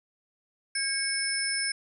sine tone cluster, 1615 / 2204 / 5260 / 9460 Hz, G#6 / C#7 / E8 / D9, -49 / -11 / -5 / +12 cents, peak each -34 / -33 / -30 / -33 dBFS, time 0.75-1.72 s, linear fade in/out 5 ms, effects none

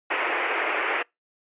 white band-pass noise, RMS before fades -26 dBFS, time 0.1-1.03 s, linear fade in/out 10 ms, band 320 to 2600 Hz, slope 48 dB/octave, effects noise-tail reverb RT60 0.2 s tail -26 dB re dry + resampled to 8000 Hz

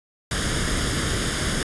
pink noise with comb filter, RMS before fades -24 dBFS, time 0.31-1.63 s, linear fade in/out 2 ms, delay 0.59 ms, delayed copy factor +0.6, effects resampled to 24000 Hz

